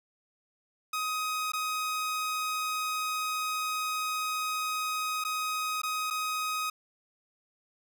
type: tone with dropouts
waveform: sawtooth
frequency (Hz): 1257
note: D#6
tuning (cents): +17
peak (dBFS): -26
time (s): 0.93-6.7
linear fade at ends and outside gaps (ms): 5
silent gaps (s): 1.52-1.534 / 5.24-5.248 / 5.818-5.833 / 6.103-6.107
effects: none